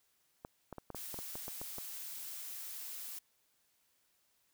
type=clicks; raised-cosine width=1 ms; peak=-30 dBFS; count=11; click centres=0.449 / 0.727 / 0.783 / 0.903 / 0.947 / 1.143 / 1.189 / 1.355 / 1.481 / 1.615 / 1.784 s
type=noise; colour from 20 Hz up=blue; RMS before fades=-45 dBFS; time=0.95-3.19 s; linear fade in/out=5 ms
effects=white hiss -75 dBFS RMS until 4.53 s